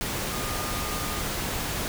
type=tone in noise; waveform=sine; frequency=1218 Hz; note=D#6; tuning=37 cents flat; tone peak=-37 dBFS; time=0.32-1.2 s; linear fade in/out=0 ms; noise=pink; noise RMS=-30 dBFS; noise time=0.01-1.88 s; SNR=-10 dB; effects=none